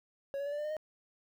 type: tone with pitch steps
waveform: triangle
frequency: 554.4 / 564.7 / 575.3 / 586 / 596.9 / 608.1 / 619.4 Hz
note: C#5 / C#5 / D5 / D5 / D5 / D#5 / D#5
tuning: 0 / +32 / -36 / -4 / +28 / -40 / -8 cents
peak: -32 dBFS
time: 0.34-0.767 s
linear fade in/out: 0 ms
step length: 61 ms
effects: 11-bit